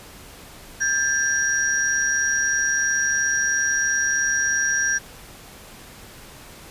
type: tone cluster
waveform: sine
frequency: 1594 / 1737 / 5730 Hz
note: G6 / A6 / F8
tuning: +28 / -23 / +44 cents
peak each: -21 / -28 / -23 dBFS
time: 0.8-4.99 s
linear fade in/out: 20 ms
effects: pink hiss -43 dBFS RMS until 6.7 s + resampled to 32000 Hz